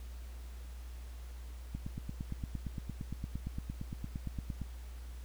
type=click train; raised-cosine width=5 ms; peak=-26 dBFS; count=26; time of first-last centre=1.75-4.617 s; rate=8.72 Hz; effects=added 60 Hz sine -43 dBFS peak until 5.24 s + pink hiss -59 dBFS RMS until 5.24 s